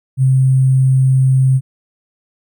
sine tone with sample-and-hold, 131.5 Hz, C3, 9 cents sharp, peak -8 dBFS, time 0.17-1.61 s, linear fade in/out 50 ms, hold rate 8820 Hz, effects none

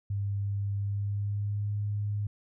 sine tone with pitch glide, 100.3 to 103.24 Hz, G2 to G#2, +40 to -10 cents, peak -28 dBFS, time 0.1-2.27 s, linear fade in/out 5 ms, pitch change +50 cents, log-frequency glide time 0.73-1.71 s, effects none

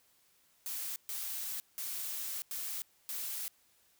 blue noise bursts at uneven times, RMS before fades -39 dBFS, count 5, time 0.66-0.96 / 1.09-1.6 / 1.78-2.42 / 2.51-2.82 / 3.09-3.48 s, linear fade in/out 0 ms, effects white hiss -69 dBFS RMS until 3.99 s

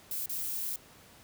violet noise with dropouts, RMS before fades -35 dBFS, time 0.11-0.76 s, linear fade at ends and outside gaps 2 ms, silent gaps 0.259-0.294 s, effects pink hiss -56 dBFS RMS until 1.23 s + high-pass 60 Hz 12 dB/octave

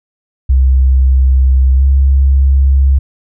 sine tone with pitch glide, 65.41 to 67.76 Hz, C2 to C#2, 0 to -39 cents, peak -5 dBFS, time 0.49-2.99 s, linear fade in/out 10 ms, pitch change +61 cents, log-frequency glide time 1.76-1.83 s, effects none

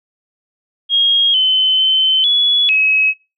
sine tone with pitch steps, 3264 / 3052 / 3069 / 3394 / 2559 Hz, G#7 / G7 / G7 / G#7 / D#7, -31 / -47 / -37 / +37 / +48 cents, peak -10 dBFS, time 0.89-3.14 s, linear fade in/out 50 ms, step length 450 ms, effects noise-tail reverb RT60 0.3 s tail -25 dB re dry

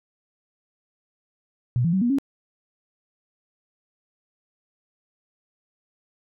sine tone with pitch steps, 122.3 / 168.3 / 189.7 / 240 / 275.8 Hz, B2 / E3 / F#3 / B3 / C#4, -16 / +36 / +43 / -49 / -9 cents, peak -18 dBFS, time 1.76-2.185 s, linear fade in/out 0 ms, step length 85 ms, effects none

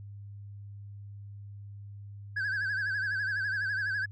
sine tone with vibrato, 1604 Hz, G6, 39 cents sharp, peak -26 dBFS, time 2.36-4.06 s, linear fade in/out 10 ms, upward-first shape sine, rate 12 Hz, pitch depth 97 cents each way, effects tanh soft clip ceiling -28 dBFS + added 101 Hz sine -42 dBFS peak until 4.11 s

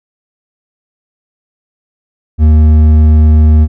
triangle tone with hard clipping, 77.3 Hz, D#2, 11 cents flat, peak -4 dBFS, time 2.38-3.68 s, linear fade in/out 50 ms, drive 10 dB, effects none

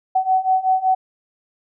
sine beating tone pair, 750 / 755.3 Hz, F#5 / F#5, +23 / +35 cents, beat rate 5.3 Hz, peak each -19 / -17 dBFS, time 0.15-0.95 s, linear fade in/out 10 ms, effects none

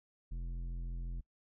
sine tone with tanh clipping, 42.93 Hz, F1, 29 cents flat, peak -39 dBFS, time 0.31-1.21 s, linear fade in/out 10 ms, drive 11 dB, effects noise-tail reverb RT60 0.1 s tail -26 dB re dry

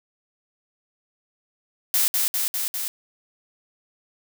blue noise with echo, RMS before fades -20 dBFS, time 1.94-2.08 s, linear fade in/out 0 ms, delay 200 ms, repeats 4, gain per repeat -2 dB, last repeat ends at 2.88 s, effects none

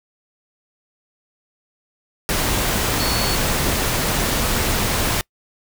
sine tone in noise, 4418 Hz, C#8, 7 cents flat, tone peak -25 dBFS, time 3-3.35 s, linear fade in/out 0 ms, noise pink, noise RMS -20 dBFS, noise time 2.29-5.21 s, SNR -8 dB, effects noise-tail reverb RT60 0.1 s tail -25 dB re dry

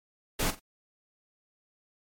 pink noise with echo, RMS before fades -28 dBFS, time 0.39-0.51 s, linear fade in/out 10 ms, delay 44 ms, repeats 2, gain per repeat -13 dB, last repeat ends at 0.598 s, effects MP3 64 kbps

